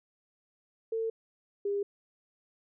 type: tone pair in turn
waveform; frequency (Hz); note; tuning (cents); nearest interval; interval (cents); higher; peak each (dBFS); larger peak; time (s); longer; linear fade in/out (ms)
sine; 449.9 / 403.4; A4 / G4; +39 / +50; major second; 189; first; -29 / -28; second; 0.92-1.1 / 1.65-1.83; neither; 5
effects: none